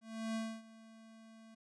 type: tone with ADSR envelope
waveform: square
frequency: 223.2 Hz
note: A3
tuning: 25 cents sharp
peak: -36 dBFS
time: 0.01-1.55 s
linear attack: 340 ms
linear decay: 270 ms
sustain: -20 dB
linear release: 10 ms
effects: resampled to 22050 Hz